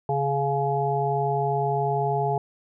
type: harmonic tone with a mistuned harmonic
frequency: 139.5 Hz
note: C#3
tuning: 11 cents sharp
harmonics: 1 / 3 / 5 / 6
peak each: -27 / -27 / -27 / -27 dBFS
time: 0.09-2.38 s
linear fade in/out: 2 ms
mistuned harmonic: 6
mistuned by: +18 cents
effects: none